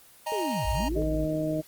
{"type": "chord", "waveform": "square", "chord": "D# suspended fourth", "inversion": "none", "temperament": "just", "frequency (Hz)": [622.3, 829.7, 933.4], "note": ["D#5", "G#5", "A#5"], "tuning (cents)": [0, -2, 2], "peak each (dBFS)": [-34, -37, -32], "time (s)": [0.26, 0.89], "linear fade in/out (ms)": 10}
{"type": "linear two-way sweep", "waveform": "sine", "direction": "down then up", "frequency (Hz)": [456.1, 52.3, 456.1], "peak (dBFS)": -29, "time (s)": [0.32, 1.02], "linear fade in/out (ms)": 0, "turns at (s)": 0.69}
{"type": "tone", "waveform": "sine", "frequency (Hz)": 55.1, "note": "A1", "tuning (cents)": 3, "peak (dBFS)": -29, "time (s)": [0.65, 1.25], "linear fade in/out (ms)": 5}
{"type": "harmonic tone", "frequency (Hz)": 155.56, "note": "D#3", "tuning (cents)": 0, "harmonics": [1, 2, 3, 4], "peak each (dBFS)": [-32, -29, -39, -30], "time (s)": [0.95, 1.62], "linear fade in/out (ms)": 20}
{"effects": ["white hiss -54 dBFS RMS until 1.67 s", "Opus 24 kbps"]}